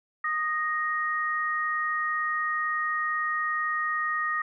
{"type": "tone pair together", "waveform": "sine", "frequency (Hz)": [1238, 1868.9], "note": ["D#6", "A#6"], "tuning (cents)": [-9, 4], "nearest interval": "perfect fifth", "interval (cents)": 713, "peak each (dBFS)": -28, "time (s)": [0.24, 4.42], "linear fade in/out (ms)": 5, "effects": []}